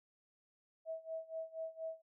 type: tone with tremolo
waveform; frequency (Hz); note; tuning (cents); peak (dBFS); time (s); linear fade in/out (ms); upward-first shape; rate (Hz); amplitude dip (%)
sine; 647; E5; -32; -38; 0.85-2.02; 50; sine; 4.2; 90
effects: none